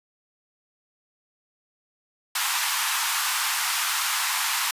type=high-pass noise; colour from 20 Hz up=pink; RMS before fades=-25 dBFS; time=2.35-4.71 s; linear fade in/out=5 ms; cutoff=880 Hz; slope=48 dB/octave; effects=resampled to 32000 Hz